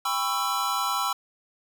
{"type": "chord", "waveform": "square", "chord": "C# half-diminished seventh", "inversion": "second", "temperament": "just", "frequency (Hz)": [798.3, 997.9, 1108.7, 1330.5], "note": ["G5", "B5", "C#6", "E6"], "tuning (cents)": [31, 18, 0, 16], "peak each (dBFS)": [-33, -31, -32, -29], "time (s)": [0.05, 1.13], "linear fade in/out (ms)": 5, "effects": []}